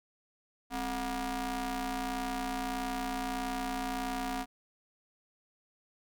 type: ring-modulated tone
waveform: sawtooth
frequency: 233.1 Hz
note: A#3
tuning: in tune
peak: -26 dBFS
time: 0.7-4.46 s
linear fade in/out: 50 ms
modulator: 497 Hz
effects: none